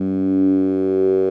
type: tone with band-pass filter sweep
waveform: 10% pulse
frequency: 94.9 Hz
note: F#2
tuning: 44 cents sharp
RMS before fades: -17 dBFS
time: 0-1.3 s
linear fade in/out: 10 ms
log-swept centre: 230 to 420 Hz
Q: 6.8
effects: none